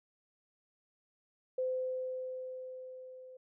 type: tone with level ramp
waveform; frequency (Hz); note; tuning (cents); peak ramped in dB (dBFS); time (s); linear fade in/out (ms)
sine; 513; C5; -34; -30 to -49; 1.58-3.37; 5
effects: none